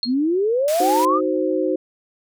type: tone with exponential decay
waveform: sine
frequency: 4257 Hz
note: C8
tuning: 29 cents sharp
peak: -16 dBFS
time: 0.03-0.14 s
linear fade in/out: 1 ms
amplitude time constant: 22 ms
type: exponential sweep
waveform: sine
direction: up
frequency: 233.1 to 1279 Hz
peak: -16 dBFS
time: 0.05-1.21 s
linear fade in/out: 50 ms
type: band-pass noise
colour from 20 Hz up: white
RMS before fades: -31 dBFS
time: 0.68-1.05 s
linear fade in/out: 0 ms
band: 1100 to 12000 Hz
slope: 12 dB/octave
type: chord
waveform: sine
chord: C diminished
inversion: first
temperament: equal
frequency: 311.1 / 370 / 523.3 Hz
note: Eb4 / Gb4 / C5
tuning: 0 / 0 / 0 cents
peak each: -22 dBFS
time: 0.8-1.76 s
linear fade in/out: 5 ms
effects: none